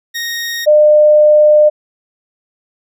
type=tone pair in turn; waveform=20% pulse / sine; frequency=1864.7 / 602.8 Hz; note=A#6 / D5; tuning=0 / +45 cents; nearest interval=octave + minor sixth; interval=1955 cents; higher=first; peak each=-13 / -4 dBFS; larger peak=second; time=0.14-0.66 / 0.66-1.7 s; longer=second; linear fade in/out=20 ms; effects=none